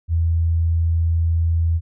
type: tone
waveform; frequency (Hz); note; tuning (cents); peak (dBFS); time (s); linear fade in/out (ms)
sine; 82.9; E2; +10; -15; 0.08-1.81; 50
effects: none